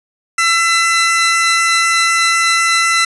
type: tone pair together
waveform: sawtooth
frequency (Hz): 1342 / 2015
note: E6 / B6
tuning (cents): +31 / +34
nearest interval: perfect fifth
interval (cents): 703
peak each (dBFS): -10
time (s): 0.38-3.05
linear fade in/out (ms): 5
effects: resampled to 24000 Hz